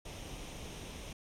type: noise with comb filter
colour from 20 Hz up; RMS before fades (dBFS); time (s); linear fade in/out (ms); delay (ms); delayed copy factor
pink; -45; 0.05-1.13; 5; 0.33; +0.5
effects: low-pass 9000 Hz 12 dB/octave